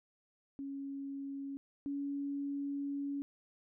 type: tone pair in turn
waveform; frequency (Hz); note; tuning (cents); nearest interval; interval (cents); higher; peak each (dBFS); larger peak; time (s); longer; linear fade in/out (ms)
sine; 276.5 / 281.7; C#4 / C#4; -4 / +28; unison; 32; second; -39 / -35; second; 0.59-1.57 / 1.86-3.22; second; 0
effects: none